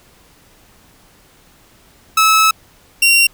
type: tone pair in turn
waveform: sawtooth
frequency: 1299 / 2752 Hz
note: E6 / F7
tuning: -26 / -26 cents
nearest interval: octave + minor second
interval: 1300 cents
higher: second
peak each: -5 dBFS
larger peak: neither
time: 2.17-2.51 / 3.02-3.27 s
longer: first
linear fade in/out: 5 ms
effects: pink hiss -49 dBFS RMS until 3.33 s

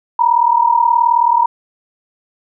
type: tone pair together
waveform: sine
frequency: 930.2 / 969 Hz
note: A#5 / B5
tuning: -4 / -33 cents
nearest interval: minor second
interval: 71 cents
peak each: -12 dBFS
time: 0.19-1.46 s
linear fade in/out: 5 ms
effects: none

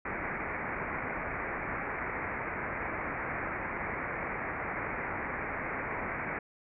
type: low-pass noise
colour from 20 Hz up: white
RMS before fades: -36 dBFS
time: 0.05-6.39 s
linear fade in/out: 5 ms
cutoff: 2300 Hz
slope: 96 dB/octave
effects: none

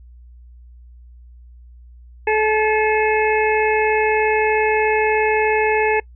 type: harmonic tone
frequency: 431.6 Hz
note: A4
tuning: 33 cents flat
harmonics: 1 / 2 / 4 / 5 / 6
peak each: -17 / -20 / -23 / -24 / -25 dBFS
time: 2.27-6 s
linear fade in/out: 5 ms
effects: noise-tail reverb RT60 0.1 s tail -25 dB re dry + added 60 Hz sine -40 dBFS peak until 6.15 s

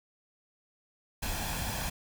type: noise with comb filter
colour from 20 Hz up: pink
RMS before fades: -34 dBFS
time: 1.22-1.9 s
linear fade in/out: 10 ms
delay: 1.2 ms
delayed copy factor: +0.55
effects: none

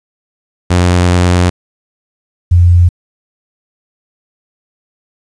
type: tone pair in turn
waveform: sawtooth / sine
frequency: 89 / 87.52 Hz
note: F2 / F2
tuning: +33 / +4 cents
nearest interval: unison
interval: 29 cents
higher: first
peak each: -3 dBFS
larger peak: neither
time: 0.7-1.5 / 2.51-2.89 s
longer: first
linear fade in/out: 10 ms
effects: resampled to 22050 Hz + 7-bit

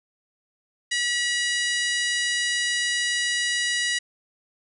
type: harmonic tone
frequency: 967 Hz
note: B5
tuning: 37 cents flat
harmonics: 2 / 3 / 4 / 5 / 6 / 7 / 8 / 9 / 10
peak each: -25 / -29 / -31 / -33 / -35 / -36 / -37 / -38 / -39 dBFS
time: 0.91-3.99 s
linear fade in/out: 10 ms
effects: none

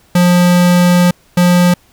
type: tone pair in turn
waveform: square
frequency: 177.2 / 177.2 Hz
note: F3 / F3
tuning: +25 / +25 cents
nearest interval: unison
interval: 0 cents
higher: neither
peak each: -7 dBFS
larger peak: neither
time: 0.15-1.11 / 1.37-1.74 s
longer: first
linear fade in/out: 5 ms
effects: pink hiss -50 dBFS RMS until 1.92 s

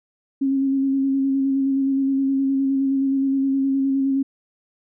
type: tone with vibrato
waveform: sine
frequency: 271.1 Hz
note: C#4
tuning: 38 cents flat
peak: -17 dBFS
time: 0.41-4.23 s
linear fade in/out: 10 ms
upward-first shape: square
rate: 9.6 Hz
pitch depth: 16 cents each way
effects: none

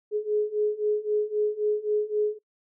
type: beating tone pair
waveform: sine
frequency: 419.5 / 423.3 Hz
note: G#4 / G#4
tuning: +17 / +33 cents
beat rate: 3.8 Hz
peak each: -27 / -25 dBFS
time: 0.11-2.39 s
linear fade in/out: 50 ms
effects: noise-tail reverb RT60 0.1 s tail -22 dB re dry

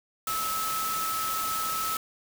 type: tone in noise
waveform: sine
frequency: 1300 Hz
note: E6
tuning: 24 cents flat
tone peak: -29 dBFS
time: 0.27-1.97 s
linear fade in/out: 2 ms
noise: white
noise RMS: -33 dBFS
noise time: 0.27-1.97 s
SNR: +1 dB
effects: none

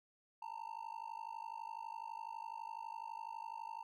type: tone with amplitude modulation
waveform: triangle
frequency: 906 Hz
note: A#5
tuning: 50 cents flat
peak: -38 dBFS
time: 0.42-3.83 s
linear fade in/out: 5 ms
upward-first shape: sine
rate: 52 Hz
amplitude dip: 100%
effects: none

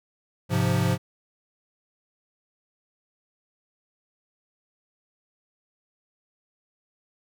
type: chord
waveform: square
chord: F minor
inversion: first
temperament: equal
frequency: 103.83 / 130.81 / 174.61 Hz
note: Ab2 / C3 / F3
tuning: 0 / 0 / 0 cents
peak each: -26 dBFS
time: 0.49-0.98 s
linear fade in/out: 50 ms
effects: none

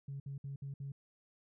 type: tone bursts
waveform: sine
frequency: 138.59 Hz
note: C#3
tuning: in tune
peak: -39 dBFS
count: 5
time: 0.08-0.92 s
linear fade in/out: 5 ms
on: 120 ms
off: 60 ms
effects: tanh soft clip ceiling -36 dBFS

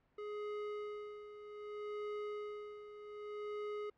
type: tone with tremolo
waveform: square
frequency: 418.2 Hz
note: G#4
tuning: 12 cents sharp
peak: -40 dBFS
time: 0.18-3.9 s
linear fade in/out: 5 ms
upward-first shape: sine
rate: 0.64 Hz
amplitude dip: 70%
effects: pink hiss -75 dBFS RMS until 3.97 s + low-pass 2000 Hz 12 dB/octave

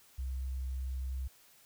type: tone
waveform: sine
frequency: 65 Hz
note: C2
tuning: 11 cents flat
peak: -34 dBFS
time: 0.18-1.28 s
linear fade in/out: 10 ms
effects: white hiss -62 dBFS RMS until 1.65 s

